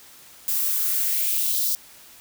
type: noise with high-pass filter sweep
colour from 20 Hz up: violet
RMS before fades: -23 dBFS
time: 0.48-1.75 s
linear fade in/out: 0 ms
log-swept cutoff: 740 to 4700 Hz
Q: 2.3
effects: white hiss -48 dBFS RMS until 2.2 s